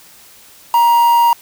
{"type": "tone with quantisation", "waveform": "triangle", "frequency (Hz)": 941, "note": "A#5", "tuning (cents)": 16, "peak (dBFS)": -6, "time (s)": [0.74, 1.33], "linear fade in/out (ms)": 2, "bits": 4, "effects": ["white hiss -43 dBFS RMS until 1.41 s"]}